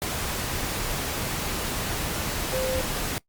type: tone in noise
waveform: sine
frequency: 519 Hz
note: C5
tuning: 14 cents flat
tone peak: -26 dBFS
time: 2.53-2.81 s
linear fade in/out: 0 ms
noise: pink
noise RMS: -29 dBFS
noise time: 0.02-3.18 s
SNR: 0 dB
effects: noise-tail reverb RT60 0.1 s tail -22 dB re dry + Opus 48 kbps